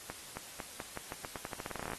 accelerating click train, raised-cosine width 0.5 ms, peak -24 dBFS, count 21, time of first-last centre 0.1-1.934 s, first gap 270 ms, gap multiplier 0.86, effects white hiss -49 dBFS RMS until 1.98 s + AAC 32 kbps

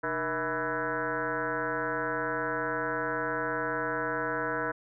sine tone with frequency modulation, 987.8 Hz, B5, in tune, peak -28 dBFS, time 0.03-4.72 s, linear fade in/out 10 ms, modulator 171 Hz, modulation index 4.1, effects none

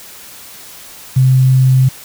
sine tone with quantisation, 130.4 Hz, C3, 5 cents flat, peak -6 dBFS, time 1.16-1.89 s, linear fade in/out 10 ms, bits 6, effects white hiss -35 dBFS RMS until 2.04 s

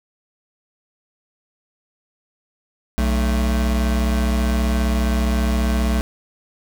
square tone pair together, 61.9 / 220.6 Hz, B1 / A3, +5 / +5 cents, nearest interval octave + minor seventh, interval 2200 cents, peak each -18 / -24 dBFS, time 2.98-6.01 s, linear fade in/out 0 ms, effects none

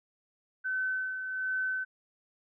sine tone with tremolo, 1522 Hz, F#6, 48 cents sharp, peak -28 dBFS, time 0.64-1.85 s, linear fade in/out 20 ms, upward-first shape sine, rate 1.3 Hz, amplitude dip 50%, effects none

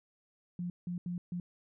sine tone bursts at uneven times, 176.3 Hz, F3, 17 cents sharp, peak -34 dBFS, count 4, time 0.59-0.7 / 0.87-0.98 / 1.06-1.18 / 1.32-1.4 s, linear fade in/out 2 ms, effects none

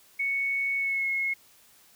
sine tone with pitch glide, 2217 to 2170 Hz, C#7 to C#7, 0 to -37 cents, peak -25 dBFS, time 0.19-1.34 s, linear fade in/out 10 ms, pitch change -37 cents, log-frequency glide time 0.77-1.08 s, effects white hiss -58 dBFS RMS until 1.95 s

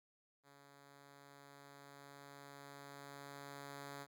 5% pulse tone with level ramp, 140.9 Hz, C#3, 29 cents sharp, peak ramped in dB -51 to -36 dBFS, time 0.43-4.07 s, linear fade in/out 50 ms, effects none

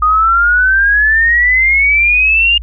sine exponential sweep, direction up, 1229 to 2840 Hz, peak -7 dBFS, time 0.02-2.58 s, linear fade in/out 5 ms, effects added 57 Hz sine -22 dBFS peak until 2.62 s

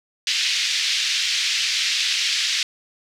white band-pass noise, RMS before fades -22 dBFS, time 0.27-2.63 s, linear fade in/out 2 ms, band 2100 to 5200 Hz, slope 24 dB/octave, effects none

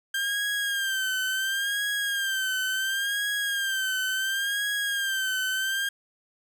30% pulse tone with vibrato, 1587 Hz, G6, 21 cents sharp, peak -23 dBFS, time 0.14-5.89 s, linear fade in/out 5 ms, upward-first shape sine, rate 0.71 Hz, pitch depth 72 cents each way, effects none

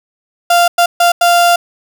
35% pulse tone bursts at uneven times, 695 Hz, F5, 9 cents flat, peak -5 dBFS, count 4, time 0.5-0.68 / 0.78-0.86 / 1-1.12 / 1.21-1.56 s, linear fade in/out 5 ms, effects none

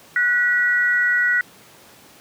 sine tone pair together, 1472.8 / 1935 Hz, F#6 / B6, -8 / -36 cents, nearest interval perfect fourth, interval 472 cents, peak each -18 dBFS, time 0.16-1.41 s, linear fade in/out 2 ms, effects pink hiss -47 dBFS RMS until 2.2 s + high-pass 150 Hz 12 dB/octave

